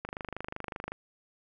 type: click train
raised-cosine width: 0.5 ms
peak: -21 dBFS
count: 23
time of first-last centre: 0.05-0.92 s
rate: 25.3 Hz
effects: none